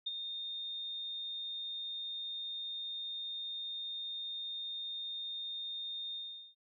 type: tone with ADSR envelope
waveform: sine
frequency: 3655 Hz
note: A#7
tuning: 35 cents flat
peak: -32 dBFS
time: 0.06-6.55 s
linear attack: 10 ms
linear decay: 28 ms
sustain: -6 dB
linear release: 410 ms
effects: noise-tail reverb RT60 0.1 s tail -24 dB re dry